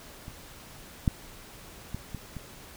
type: clicks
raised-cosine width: 5 ms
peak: -28 / -10 / -21 / -23 / -25 dBFS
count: 5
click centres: 0.281 / 1.078 / 1.946 / 2.147 / 2.367 s
effects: pink hiss -48 dBFS RMS until 2.76 s